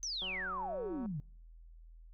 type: exponential sweep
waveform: sine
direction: down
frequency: 6272 to 136.2 Hz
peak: -36 dBFS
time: 0.03-1.2 s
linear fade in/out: 0 ms
type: click train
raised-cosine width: 1 ms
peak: -36 dBFS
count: 158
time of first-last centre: 0.22-1.06 s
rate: 187 Hz
effects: noise-tail reverb RT60 0.6 s tail -26 dB re dry + added 41 Hz sine -52 dBFS peak until 2.13 s